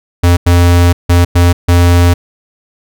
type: tone bursts at uneven times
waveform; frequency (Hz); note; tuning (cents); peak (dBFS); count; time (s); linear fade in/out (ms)
square; 87.31; F2; 0; -5; 5; 0.23-0.37 / 0.46-0.93 / 1.09-1.25 / 1.35-1.53 / 1.68-2.14; 10
effects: none